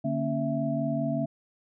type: tone cluster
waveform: sine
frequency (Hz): 146.6 / 229.9 / 274.9 / 662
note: D3 / A#3 / C#4 / E5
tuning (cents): -3 / -24 / -14 / +7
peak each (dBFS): -31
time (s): 0.04-1.26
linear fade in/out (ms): 10
effects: none